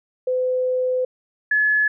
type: tone pair in turn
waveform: sine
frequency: 508 / 1708.7 Hz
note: B4 / G#6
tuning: +49 / +49 cents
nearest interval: octave + major sixth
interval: 2100 cents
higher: second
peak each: -18 / -15 dBFS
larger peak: second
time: 0.27-1.05 / 1.51-1.88 s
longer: first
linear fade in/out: 5 ms
effects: none